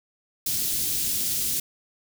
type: band-stop noise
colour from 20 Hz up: white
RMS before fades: -26 dBFS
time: 0.46-1.6 s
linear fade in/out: 5 ms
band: 270 to 4000 Hz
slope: 12 dB/octave
effects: none